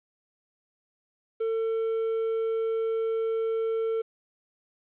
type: tone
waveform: triangle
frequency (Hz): 450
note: A4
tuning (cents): +39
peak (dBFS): -23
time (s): 1.4-4.02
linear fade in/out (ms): 10
effects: resampled to 8000 Hz + 10-bit